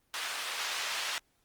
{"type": "band-pass noise", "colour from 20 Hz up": "white", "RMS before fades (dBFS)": -35, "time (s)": [0.14, 1.18], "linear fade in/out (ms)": 0, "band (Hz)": [850, 4200], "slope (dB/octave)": 12, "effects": ["pink hiss -72 dBFS RMS until 1.44 s", "Opus 24 kbps"]}